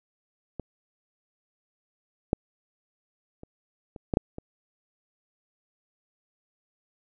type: clicks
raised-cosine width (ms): 2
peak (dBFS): -20 / -8 / -29 / -27 / -12 / -6 / -23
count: 7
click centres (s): 0.597 / 2.331 / 3.434 / 3.962 / 4.138 / 4.171 / 4.384
effects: none